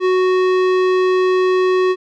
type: tone with tanh clipping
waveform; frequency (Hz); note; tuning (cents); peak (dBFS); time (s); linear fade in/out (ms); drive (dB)
sine; 370; F#4; 0; -14; 0-1.96; 50; 17
effects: none